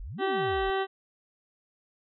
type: exponential two-way sweep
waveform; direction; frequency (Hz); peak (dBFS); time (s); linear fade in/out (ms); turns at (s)
sine; up then down; 34.65 to 402.1 to 34.65; -36; 0-0.7; 0; 0.24
type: harmonic tone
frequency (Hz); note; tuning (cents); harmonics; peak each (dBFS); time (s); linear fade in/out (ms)
385.9; G4; -27; 1 / 2 / 3 / 4 / 5 / 7 / 8 / 9 / 10; -28 / -31 / -36 / -37 / -38 / -45 / -43 / -48 / -47; 0.18-0.87; 50
effects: none

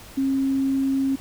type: tone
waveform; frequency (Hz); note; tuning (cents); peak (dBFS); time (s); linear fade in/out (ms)
sine; 270; C#4; -45; -19; 0.17-1.16; 10
effects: added 99 Hz sine -51 dBFS peak until 1.2 s + pink hiss -44 dBFS RMS until 1.2 s

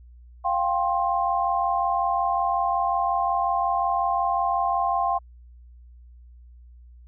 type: chord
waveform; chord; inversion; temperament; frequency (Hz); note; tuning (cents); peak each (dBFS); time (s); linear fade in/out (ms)
sine; F suspended second; none; equal with one note detuned; 698.5 / 784 / 1058.1; F5 / G5 / C6; 0 / 0 / +19; -25; 0.44-5.19; 20
effects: added 60 Hz sine -45 dBFS peak until 7.07 s

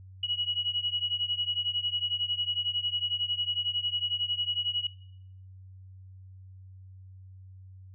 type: beating tone pair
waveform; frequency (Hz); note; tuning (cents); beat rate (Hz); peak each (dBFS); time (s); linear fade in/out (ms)
sine; 2911 / 2922; F#7 / F#7; -29 / -22; 11; -31; 0.23-4.87; 5
effects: noise-tail reverb RT60 0.7 s tail -19 dB re dry + added 94 Hz sine -46 dBFS peak until 7.94 s

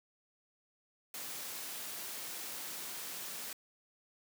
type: noise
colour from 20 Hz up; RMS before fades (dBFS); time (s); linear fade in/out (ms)
white; -43; 1.14-3.53; 2
effects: high-pass 150 Hz 12 dB/octave

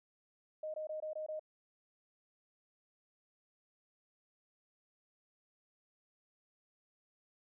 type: tone bursts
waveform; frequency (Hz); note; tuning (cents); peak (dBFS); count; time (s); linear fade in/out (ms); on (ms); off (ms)
sine; 620; D#5; -6; -38; 6; 0.63-1.395; 5; 110; 21
effects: none

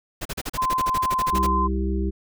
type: noise bursts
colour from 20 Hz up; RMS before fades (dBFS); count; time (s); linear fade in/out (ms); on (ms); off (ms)
pink; -29; 16; 0.21-1.469; 10; 44; 37
type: tone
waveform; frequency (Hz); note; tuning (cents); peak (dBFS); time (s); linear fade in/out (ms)
sine; 1033; C6; -22; -20; 0.57-1.68; 20
type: harmonic tone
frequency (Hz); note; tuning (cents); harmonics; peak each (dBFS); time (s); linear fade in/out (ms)
65.3; C2; -3; 1 / 3 / 5 / 6; -23 / -28 / -30 / -31; 1.32-2.11; 20
effects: none

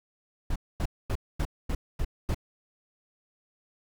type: noise bursts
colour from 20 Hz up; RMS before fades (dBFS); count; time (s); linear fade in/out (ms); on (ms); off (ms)
brown; -27; 7; 0.5-2.346; 5; 58; 240
effects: none

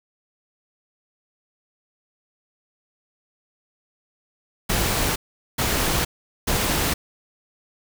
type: noise bursts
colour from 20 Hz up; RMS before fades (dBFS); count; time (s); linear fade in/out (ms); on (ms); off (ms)
pink; -22; 3; 4.69-6.94; 10; 470; 420
effects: none

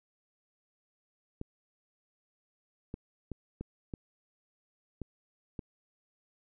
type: clicks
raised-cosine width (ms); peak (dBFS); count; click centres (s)
3; -25; 7; 1.414 / 2.941 / 3.317 / 3.61 / 3.938 / 5.017 / 5.592
effects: none

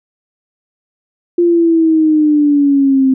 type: exponential sweep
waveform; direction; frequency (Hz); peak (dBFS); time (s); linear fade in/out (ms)
sine; down; 349.2 to 261.6; -7; 1.38-3.14; 5
effects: none

